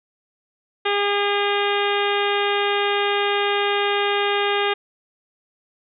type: harmonic tone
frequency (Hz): 406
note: G#4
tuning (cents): -39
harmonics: 1 / 2 / 3 / 4 / 5 / 6 / 7 / 8 / 9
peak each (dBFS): -22 / -25 / -27 / -28 / -29 / -30 / -30 / -31 / -32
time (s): 0.85-4.74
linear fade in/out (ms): 10
effects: none